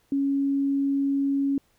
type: tone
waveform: sine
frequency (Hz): 277.2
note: C#4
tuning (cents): 0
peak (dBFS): -21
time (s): 0.12-1.58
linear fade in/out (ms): 2
effects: pink hiss -66 dBFS RMS until 1.78 s